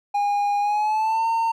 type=tone with pitch glide; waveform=triangle; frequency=816 to 910.7 Hz; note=G#5 to A#5; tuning=-31 to -41 cents; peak=-17 dBFS; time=0.14-1.52 s; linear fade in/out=10 ms; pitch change=+190 cents; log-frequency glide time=0.6-1.27 s; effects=none